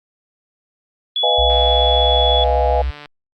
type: tone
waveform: sine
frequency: 3400 Hz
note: G#7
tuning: 40 cents sharp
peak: -16 dBFS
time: 1.16-2.44 s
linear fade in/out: 2 ms
type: chord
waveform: sine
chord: F half-diminished seventh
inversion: second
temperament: equal with one note detuned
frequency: 495.6 / 622.3 / 698.5 / 830.6 Hz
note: Cb5 / Eb5 / F5 / Ab5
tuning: +6 / 0 / 0 / 0 cents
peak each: -20 dBFS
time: 1.23-2.82 s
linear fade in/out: 5 ms
type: tone with pitch glide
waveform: sine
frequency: 62.6 to 63.92 Hz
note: B1 to C2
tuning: +24 to -40 cents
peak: -17 dBFS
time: 1.38-2.91 s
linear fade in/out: 10 ms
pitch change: +36 cents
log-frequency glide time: 1.75-2.05 s
type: click train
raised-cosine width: 0.3 ms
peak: -20 dBFS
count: 230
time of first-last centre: 1.5-3.058 s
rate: 147 Hz
effects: Opus 48 kbps